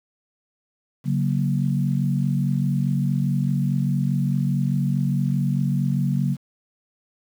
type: chord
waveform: sine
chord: F# major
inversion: second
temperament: equal with one note detuned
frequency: 140.2 / 185 / 233.1 Hz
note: C#3 / F#3 / A#3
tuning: +20 / 0 / 0 cents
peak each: -21 / -24 / -27 dBFS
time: 1.04-6.37 s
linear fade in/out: 50 ms
effects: 8-bit